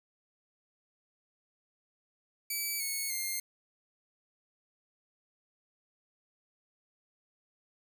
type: tone with pitch steps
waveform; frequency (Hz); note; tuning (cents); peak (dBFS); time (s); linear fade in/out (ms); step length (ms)
5% pulse; 2300 / 2205 / 2114; D7 / C#7 / C7; -37 / -10 / +17; -23; 2.5-3.4; 5; 300
effects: none